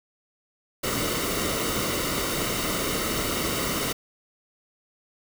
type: noise with comb filter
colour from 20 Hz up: pink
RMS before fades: -27 dBFS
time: 0.83-3.93 s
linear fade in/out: 10 ms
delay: 1.2 ms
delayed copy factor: -0.6
effects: none